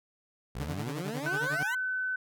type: exponential sweep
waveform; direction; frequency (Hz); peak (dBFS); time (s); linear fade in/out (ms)
20% pulse; up; 56.8 to 1039; -30; 0.55-1.75; 5
type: tone with tremolo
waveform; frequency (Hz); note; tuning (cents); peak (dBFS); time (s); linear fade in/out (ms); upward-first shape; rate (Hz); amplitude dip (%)
sawtooth; 146.6; D3; -3; -28; 0.6-1.63; 2; triangle; 11; 100
type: tone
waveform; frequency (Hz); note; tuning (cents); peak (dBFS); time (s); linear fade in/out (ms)
sine; 1513; F#6; +38; -29; 1.26-2.16; 5
effects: none